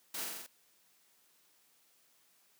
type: noise with echo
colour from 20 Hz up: white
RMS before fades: -40 dBFS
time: 0.14-0.24 s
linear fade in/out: 5 ms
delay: 45 ms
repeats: 5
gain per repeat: -2 dB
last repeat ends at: 0.465 s
effects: white hiss -69 dBFS RMS until 2.59 s + high-pass 150 Hz 12 dB/octave